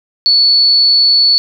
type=tone; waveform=sine; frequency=4435 Hz; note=C#8; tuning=in tune; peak=-6 dBFS; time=0.26-1.38 s; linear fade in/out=0 ms; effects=none

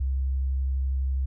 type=tone with vibrato; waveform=sine; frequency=66.4 Hz; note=C2; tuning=26 cents sharp; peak=-23 dBFS; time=0-1.26 s; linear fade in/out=10 ms; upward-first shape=triangle; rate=12 Hz; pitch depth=14 cents each way; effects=none

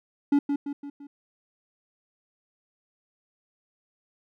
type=tone with echo; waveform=triangle; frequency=284.7 Hz; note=C#4; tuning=46 cents sharp; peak=-15 dBFS; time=0.32-0.39 s; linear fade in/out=5 ms; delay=170 ms; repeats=4; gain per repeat=-6 dB; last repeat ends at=1.07 s; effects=none

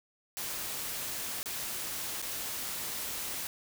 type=noise with dropouts; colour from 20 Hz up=white; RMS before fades=-37 dBFS; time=0.37-3.47 s; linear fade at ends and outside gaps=0 ms; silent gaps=1.43-1.458 / 2.217-2.225 s; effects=none

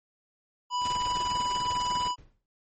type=tone; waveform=square; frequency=987.8 Hz; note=B5; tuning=in tune; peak=-27 dBFS; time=0.7-2.16 s; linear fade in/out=50 ms
type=noise with tremolo; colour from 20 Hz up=pink; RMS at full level=-37 dBFS; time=0.8-2.12 s; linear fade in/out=50 ms; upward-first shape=square; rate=20 Hz; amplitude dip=75%
type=noise with exponential decay; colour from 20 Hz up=brown; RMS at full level=-45 dBFS; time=2.18-2.46 s; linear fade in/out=2 ms; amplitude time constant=60 ms
effects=MP3 32 kbps

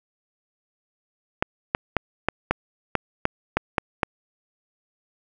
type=clicks; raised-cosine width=0.5 ms; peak=-4 dBFS; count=10; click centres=1.425 / 1.749 / 1.967 / 2.286 / 2.51 / 2.953 / 3.254 / 3.57 / 3.782 / 4.032 s; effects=none

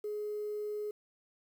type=tone; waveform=triangle; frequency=420 Hz; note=G#4; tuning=19 cents sharp; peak=-31 dBFS; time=0.04-0.91 s; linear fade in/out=5 ms; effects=tanh soft clip ceiling -32 dBFS + 10-bit

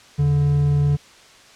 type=tone pair together; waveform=triangle; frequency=82.29 / 144.8 Hz; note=E2 / D3; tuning=-2 / -24 cents; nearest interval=minor seventh; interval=978 cents; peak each=-24 / -13 dBFS; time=0.18-0.97 s; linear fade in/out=20 ms; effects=white hiss -47 dBFS RMS until 1.55 s + low-pass 6000 Hz 12 dB/octave

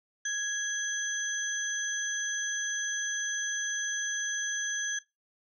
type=tone cluster; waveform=sine; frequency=1662 / 3314 / 6140 Hz; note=G#6 / G#7 / G8; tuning=+1 / -4 / -37 cents; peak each=-32 / -39 / -33 dBFS; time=0.25-4.99 s; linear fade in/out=5 ms; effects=noise-tail reverb RT60 0.2 s tail -19 dB re dry

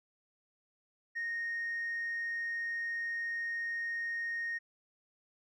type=tone with tanh clipping; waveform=triangle; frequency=1857 Hz; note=A#6; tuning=7 cents flat; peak=-34 dBFS; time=1.15-4.59 s; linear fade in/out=20 ms; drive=5 dB; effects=none

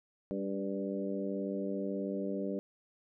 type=harmonic tone with a mistuned harmonic; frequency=98.3 Hz; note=G2; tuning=5 cents sharp; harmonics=2 / 3 / 4 / 5 / 6; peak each=-37 / -39 / -40 / -41 / -42 dBFS; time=0.31-2.59 s; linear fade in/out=0 ms; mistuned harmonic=3; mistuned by=-30 cents; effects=none

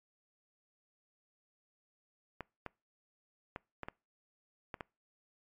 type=clicks; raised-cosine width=0.5 ms; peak=-25 dBFS; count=7; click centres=2.407 / 2.663 / 3.561 / 3.833 / 3.885 / 4.742 / 4.808 s; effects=noise-tail reverb RT60 0.3 s tail -25 dB re dry + MP3 64 kbps

